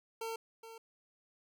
25% pulse tone with echo, 452.5 Hz, A4, 48 cents sharp, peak -34 dBFS, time 0.21-0.36 s, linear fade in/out 5 ms, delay 420 ms, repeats 1, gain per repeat -11 dB, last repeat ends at 0.78 s, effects none

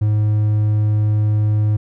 triangle tone, 106.1 Hz, G#2, 38 cents sharp, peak -11 dBFS, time 0.01-1.77 s, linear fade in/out 10 ms, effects none

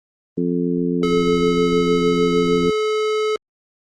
harmonic tone, 87.31 Hz, F2, in tune, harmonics 2 / 3 / 4 / 5, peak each -22 / -21 / -25 / -25 dBFS, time 0.37-2.7 s, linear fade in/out 5 ms
square tone, 430 Hz, A4, 40 cents flat, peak -18 dBFS, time 1.03-3.36 s, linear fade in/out 2 ms
effects low-pass 5000 Hz 12 dB/octave + Opus 24 kbps

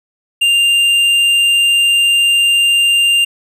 triangle tone with tanh clipping, 2794 Hz, F7, in tune, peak -10 dBFS, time 0.41-3.25 s, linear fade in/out 10 ms, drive 12 dB, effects none

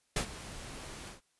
pink noise with ADSR envelope, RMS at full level -29 dBFS, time 0.16-1.21 s, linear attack 5 ms, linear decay 90 ms, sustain -16 dB, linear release 130 ms, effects white hiss -74 dBFS RMS until 1.39 s + resampled to 24000 Hz

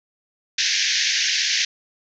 white band-pass noise, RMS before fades -21 dBFS, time 0.58-1.65 s, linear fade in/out 5 ms, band 1600 to 6400 Hz, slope 96 dB/octave, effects none

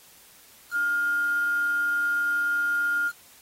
sine tone with quantisation, 1413 Hz, F6, 20 cents sharp, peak -22 dBFS, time 0.71-3.12 s, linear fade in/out 50 ms, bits 7, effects white hiss -53 dBFS RMS until 3.41 s + AAC 48 kbps

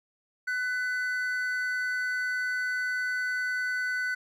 triangle tone pair together, 1498.3 / 2000 Hz, F#6 / B6, +21 / +21 cents, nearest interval perfect fourth, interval 500 cents, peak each -26 / -35 dBFS, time 0.47-4.15 s, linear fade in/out 10 ms, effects none

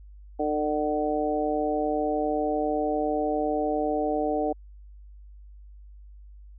harmonic tone with a mistuned harmonic, 150 Hz, D3, 37 cents sharp, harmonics 2 / 3 / 4 / 5, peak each -29 / -29 / -29 / -29 dBFS, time 0.39-4.53 s, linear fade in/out 10 ms, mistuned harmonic 2, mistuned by +15 cents, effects added 50 Hz sine -44 dBFS peak until 6.58 s

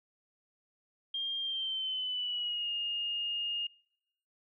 sine tone with pitch glide, 3206 to 2840 Hz, G7 to F7, +38 to +28 cents, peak -32 dBFS, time 1.14-3.67 s, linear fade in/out 5 ms, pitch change -210 cents, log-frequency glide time 1.39-2.71 s, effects noise-tail reverb RT60 0.8 s tail -26 dB re dry

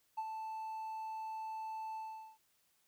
triangle tone with ADSR envelope, 880 Hz, A5, in tune, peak -31 dBFS, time 0.17-2.38 s, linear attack 16 ms, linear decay 44 ms, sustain -7 dB, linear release 420 ms, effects tanh soft clip ceiling -32 dBFS + white hiss -75 dBFS RMS until 2.87 s

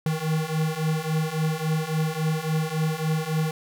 square beating tone pair, 155.56 / 159.16 Hz, D#3 / D#3, 0 / +40 cents, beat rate 3.6 Hz, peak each -28 / -26 dBFS, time 0.06-3.51 s, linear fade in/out 2 ms, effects none

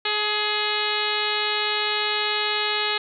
harmonic tone with a mistuned harmonic, 420.3 Hz, G#4, 21 cents sharp, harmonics 1 / 2 / 3 / 4 / 5 / 6 / 7 / 8 / 9 / 10, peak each -31 / -31 / -31 / -31 / -31 / -31 / -31 / -31 / -31 / -31 dBFS, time 0.05-2.98 s, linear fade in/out 5 ms, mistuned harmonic 2, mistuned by +18 cents, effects none

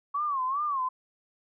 sine tone with vibrato, 1108.7 Hz, C#6, in tune, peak -26 dBFS, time 0.14-0.89 s, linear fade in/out 10 ms, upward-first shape sine, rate 2.5 Hz, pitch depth 150 cents each way, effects none

